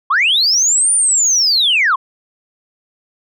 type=linear two-way sweep; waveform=sine; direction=up then down; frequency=987.8 to 9400 to 987.8 Hz; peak=-9 dBFS; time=0.1-1.96 s; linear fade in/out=10 ms; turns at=0.93 s; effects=tanh soft clip ceiling -6 dBFS